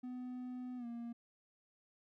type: tone with pitch glide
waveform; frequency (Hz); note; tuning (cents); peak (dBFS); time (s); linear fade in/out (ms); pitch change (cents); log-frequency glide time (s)
triangle; 250.5 to 235.1; B3 to A#3; +25 to +15; -40; 0.03-1.13; 10; -110; 0.77-0.86
effects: none